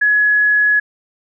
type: tone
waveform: sine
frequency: 1688 Hz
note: G#6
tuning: 28 cents sharp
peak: -10 dBFS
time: 0.01-0.8 s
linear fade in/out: 10 ms
effects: none